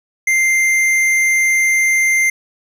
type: tone with tanh clipping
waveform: sine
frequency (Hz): 2093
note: C7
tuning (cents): 0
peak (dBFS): -13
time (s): 0.27-2.3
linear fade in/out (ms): 5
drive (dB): 13
effects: none